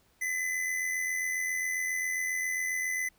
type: tone with amplitude modulation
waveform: square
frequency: 2016 Hz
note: B6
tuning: 35 cents sharp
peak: -28 dBFS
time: 0.21-3.09 s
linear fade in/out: 10 ms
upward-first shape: sine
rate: 87.4 Hz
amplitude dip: 45%
effects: pink hiss -67 dBFS RMS until 3.18 s